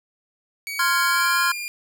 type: tone with pitch glide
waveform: sawtooth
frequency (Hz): 2259 to 2407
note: C#7 to D7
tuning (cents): +32 to +42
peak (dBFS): -25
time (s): 0.67-1.68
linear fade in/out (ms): 0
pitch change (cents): +110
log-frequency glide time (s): 1.06-1.41
type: chord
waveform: square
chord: F minor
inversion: second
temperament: equal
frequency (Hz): 1046.5 / 1396.9 / 1661.2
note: C6 / F6 / Ab6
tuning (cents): 0 / 0 / 0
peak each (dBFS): -24 / -22 / -25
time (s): 0.79-1.52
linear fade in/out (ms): 5
effects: none